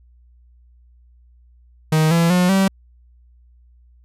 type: tone with pitch steps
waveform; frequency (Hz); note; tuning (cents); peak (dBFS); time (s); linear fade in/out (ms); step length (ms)
45% pulse; 156.7 / 167.95 / 180 / 192.92; D#3 / E3 / F#3 / G3; +13 / +33 / -47 / -27; -13; 1.92-2.68; 5; 190
effects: added 60 Hz sine -48 dBFS peak until 4.04 s + resampled to 32000 Hz